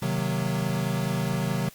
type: chord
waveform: square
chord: C half-diminished seventh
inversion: none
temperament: equal with one note detuned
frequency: 130.81 / 155.56 / 185 / 234.4 Hz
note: C3 / Eb3 / Gb3 / Bb3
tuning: 0 / 0 / 0 / +10 cents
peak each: -30 / -31 / -30 / -36 dBFS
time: 0.02-1.69 s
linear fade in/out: 5 ms
effects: white hiss -51 dBFS RMS until 1.74 s + Opus 48 kbps